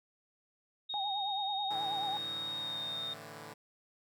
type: tone with pitch glide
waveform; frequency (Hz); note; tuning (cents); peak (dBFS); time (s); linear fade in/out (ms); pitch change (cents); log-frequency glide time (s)
sine; 3729 to 3684; A#7 to A#7; 0 to -21; -36; 0.89-3.14; 10; -21; 2.58-2.81
type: tone with vibrato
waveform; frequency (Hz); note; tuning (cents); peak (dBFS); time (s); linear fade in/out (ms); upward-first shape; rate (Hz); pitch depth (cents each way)
sine; 801; G5; +37; -34; 0.94-2.17; 0; triangle; 9.3; 94
type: chord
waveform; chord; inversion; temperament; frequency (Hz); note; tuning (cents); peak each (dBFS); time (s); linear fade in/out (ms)
5% pulse; A suspended fourth; none; equal; 110 / 146.83 / 164.81; A2 / D3 / E3; 0 / 0 / 0; -39; 1.7-3.54; 10
effects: none